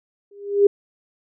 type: tone with exponential growth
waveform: sine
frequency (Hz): 404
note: G#4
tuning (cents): -48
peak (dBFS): -7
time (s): 0.31-0.67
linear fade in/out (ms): 5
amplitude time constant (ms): 78
effects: none

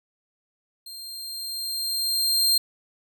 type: tone with level ramp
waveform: sawtooth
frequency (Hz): 4186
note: C8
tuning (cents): 0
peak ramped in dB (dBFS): -35 to -14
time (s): 0.86-2.58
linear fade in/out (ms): 5
effects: none

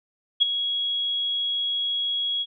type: tone with ADSR envelope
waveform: sine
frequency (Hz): 3322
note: G#7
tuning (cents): 0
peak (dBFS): -12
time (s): 0.4-2.46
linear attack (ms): 23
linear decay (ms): 12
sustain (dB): -11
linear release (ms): 46
effects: none

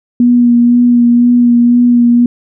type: tone with vibrato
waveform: sine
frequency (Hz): 240.7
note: B3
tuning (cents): -44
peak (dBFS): -4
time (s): 0.2-2.26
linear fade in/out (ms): 2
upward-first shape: sine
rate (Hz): 2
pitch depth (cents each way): 18
effects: none

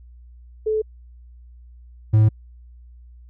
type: tone pair in turn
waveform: sine / triangle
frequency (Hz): 433.6 / 108.4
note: A4 / A2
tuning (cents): -25 / -25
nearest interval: 2 octaves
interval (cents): 2400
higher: first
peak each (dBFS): -18 / -9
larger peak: second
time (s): 0.66-0.82 / 2.13-2.29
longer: neither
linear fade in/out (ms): 10
effects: added 60 Hz sine -42 dBFS peak until 3.29 s

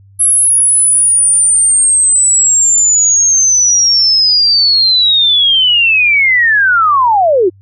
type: linear sweep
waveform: sine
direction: down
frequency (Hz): 10930 to 330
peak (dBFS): -6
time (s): 0.19-7.5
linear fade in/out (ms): 20
effects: added 98 Hz sine -39 dBFS peak until 7.61 s

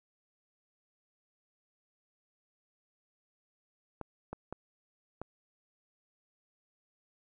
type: clicks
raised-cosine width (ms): 1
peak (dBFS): -25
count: 4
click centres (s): 4.013 / 4.33 / 4.526 / 5.216
effects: none

